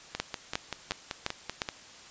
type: two click trains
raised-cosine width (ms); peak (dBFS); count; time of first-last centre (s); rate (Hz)
0.2; -15 / -11; 9 / 5; 0.15-1.688 / 0.2-1.618; 5.2 / 2.82
effects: white hiss -50 dBFS RMS until 2.1 s + resampled to 16000 Hz